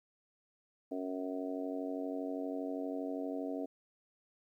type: harmonic tone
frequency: 92.5 Hz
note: F#2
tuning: in tune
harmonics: 3 / 4 / 5 / 6 / 7 / 8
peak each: -38 / -47 / -43 / -50 / -43 / -51 dBFS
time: 0.91-3.66 s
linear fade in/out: 10 ms
effects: 12-bit